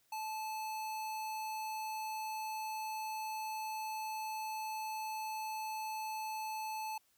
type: tone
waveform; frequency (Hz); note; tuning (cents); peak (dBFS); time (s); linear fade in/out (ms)
square; 870; A5; -20; -39; 0.12-6.98; 5
effects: white hiss -73 dBFS RMS until 7.17 s